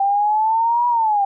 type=exponential two-way sweep; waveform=sine; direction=up then down; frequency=784 to 973 to 784 Hz; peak=-14 dBFS; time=0-1.25 s; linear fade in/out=5 ms; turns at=0.88 s; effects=none